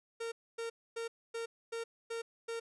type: tone bursts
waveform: 45% pulse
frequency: 459.9 Hz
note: A#4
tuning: 23 cents flat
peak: -37 dBFS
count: 7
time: 0.2-2.6 s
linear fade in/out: 10 ms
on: 120 ms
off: 260 ms
effects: resampled to 24000 Hz